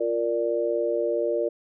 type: chord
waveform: sine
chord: Bb major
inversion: second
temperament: equal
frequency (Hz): 349.2 / 466.2 / 587.3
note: F4 / Bb4 / D5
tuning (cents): 0 / 0 / 0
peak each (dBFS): -28 / -26 / -26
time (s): 0-1.49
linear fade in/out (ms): 10
effects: none